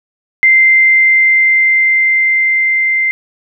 sine tone with level ramp, 2085 Hz, C7, 7 cents flat, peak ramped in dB -4 to -10 dBFS, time 0.43-3.11 s, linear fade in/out 0 ms, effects none

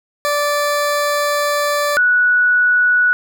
20% pulse / sine tone pair in turn, 584 / 1471.6 Hz, D5 / F#6, -10 / -10 cents, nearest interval octave + major third, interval 1600 cents, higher second, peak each -10 dBFS, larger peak neither, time 0.25-1.97 / 1.97-3.13 s, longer first, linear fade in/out 0 ms, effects none

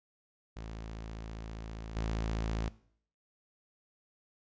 sawtooth tone with level steps, 55 Hz, A1, in tune, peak -37 / -28 dBFS, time 0.56-2.69 s, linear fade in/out 10 ms, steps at 1.96 s, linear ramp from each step 2 ms, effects noise-tail reverb RT60 0.6 s tail -20 dB re dry + resampled to 16000 Hz

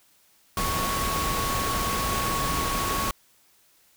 sine tone in noise, 1108.7 Hz, C#6, in tune, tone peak -28 dBFS, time 0.57-3.11 s, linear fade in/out 2 ms, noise pink, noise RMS -28 dBFS, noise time 0.57-3.11 s, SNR -3 dB, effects white hiss -61 dBFS RMS until 3.96 s

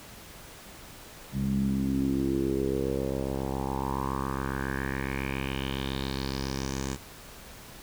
10% pulse tone with low-pass filter sweep, 67.2 Hz, C2, 47 cents sharp, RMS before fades -30 dBFS, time 1.32-6.98 s, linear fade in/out 50 ms, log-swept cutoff 170 to 7400 Hz, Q 4.5, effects pink hiss -47 dBFS RMS until 7.82 s

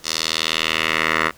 10% pulse tone with band-pass filter sweep, 79.9 Hz, D#2, 47 cents sharp, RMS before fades -21 dBFS, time 0.03-1.32 s, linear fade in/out 50 ms, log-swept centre 5400 to 1600 Hz, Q 1.9, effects pink hiss -48 dBFS RMS until 1.37 s

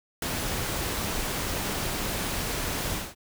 pink noise with ADSR envelope, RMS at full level -26 dBFS, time 0.22-3.15 s, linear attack 4 ms, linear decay 5 ms, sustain -4 dB, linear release 210 ms, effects none

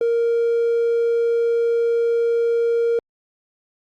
triangle tone, 466.2 Hz, A#4, in tune, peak -13 dBFS, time 0.01-2.99 s, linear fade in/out 2 ms, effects tanh soft clip ceiling -11 dBFS + Opus 48 kbps

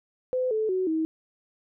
sine tone with pitch steps, 509 / 435.5 / 372.6 / 318.8 Hz, C5 / A4 / F#4 / D#4, -48 / -18 / +12 / +42 cents, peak -23 dBFS, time 0.33-1.05 s, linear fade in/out 0 ms, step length 180 ms, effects none

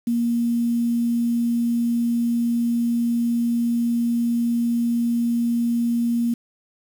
sine tone with quantisation, 235.4 Hz, A#3, 17 cents sharp, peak -18 dBFS, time 0.07-6.34 s, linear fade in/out 5 ms, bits 7, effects none

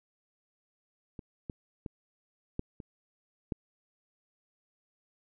clicks, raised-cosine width 3 ms, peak -29 / -24 / -25 / -19 / -30 / -19 dBFS, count 6, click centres 1.192 / 1.498 / 1.862 / 2.594 / 2.802 / 3.522 s, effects none

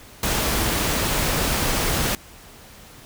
pink noise, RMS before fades -22 dBFS, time 0.23-2.15 s, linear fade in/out 2 ms, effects pink hiss -45 dBFS RMS until 3.05 s

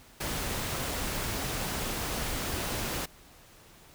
pink noise, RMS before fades -33 dBFS, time 0.2-3.06 s, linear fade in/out 10 ms, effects pink hiss -55 dBFS RMS until 3.94 s

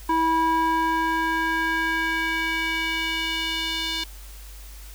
square tone with band-pass filter sweep, 325.3 Hz, E4, 23 cents flat, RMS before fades -24 dBFS, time 0.09-4.04 s, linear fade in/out 5 ms, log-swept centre 880 to 3700 Hz, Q 2.2, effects added 50 Hz sine -39 dBFS peak until 4.94 s + white hiss -47 dBFS RMS until 4.94 s

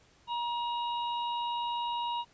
harmonic tone, 950 Hz, A#5, 33 cents sharp, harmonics 1 / 3 / 4, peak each -31 / -41 / -43 dBFS, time 0.27-2.25 s, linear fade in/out 50 ms, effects pink hiss -63 dBFS RMS until 2.33 s + resampled to 16000 Hz

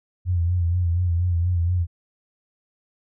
sine tone with vibrato, 87.31 Hz, F2, in tune, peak -18 dBFS, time 0.25-1.87 s, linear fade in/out 50 ms, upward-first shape sine, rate 4.2 Hz, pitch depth 62 cents each way, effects none

